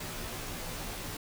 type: noise with comb filter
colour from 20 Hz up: pink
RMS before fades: -39 dBFS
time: 0-1.17 s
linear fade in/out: 5 ms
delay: 15 ms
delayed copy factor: -0.95
effects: none